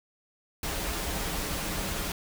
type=noise with comb filter; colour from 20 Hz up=pink; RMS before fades=-32 dBFS; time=0.63-2.12 s; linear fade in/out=2 ms; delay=8.1 ms; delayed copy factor=-0.55; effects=none